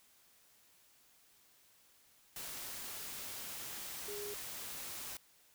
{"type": "tone in noise", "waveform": "sine", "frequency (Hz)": 411.1, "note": "G#4", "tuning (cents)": -18, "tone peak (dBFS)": -43, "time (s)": [4.08, 4.34], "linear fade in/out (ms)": 2, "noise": "white", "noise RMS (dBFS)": -45, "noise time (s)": [2.36, 5.17], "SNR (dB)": -1, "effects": ["white hiss -67 dBFS RMS until 5.54 s"]}